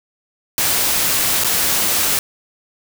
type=noise with dropouts; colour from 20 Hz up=white; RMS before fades=-17 dBFS; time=0.58-2.19 s; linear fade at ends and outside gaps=1 ms; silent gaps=1.438-1.445 s; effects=none